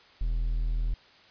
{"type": "tone", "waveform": "triangle", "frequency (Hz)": 40.41, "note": "E1", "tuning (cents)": -34, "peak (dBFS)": -23, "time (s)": [0.21, 0.94], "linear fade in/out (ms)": 0, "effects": ["white hiss -56 dBFS RMS until 1.3 s", "resampled to 11025 Hz"]}